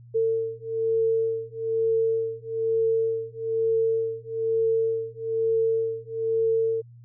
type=beating tone pair; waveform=sine; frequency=450 / 451.1 Hz; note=A4 / A4; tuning=+39 / +43 cents; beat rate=1.1 Hz; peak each=-25 dBFS; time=0.14-6.82 s; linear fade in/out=20 ms; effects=added 119 Hz sine -45 dBFS peak until 7.04 s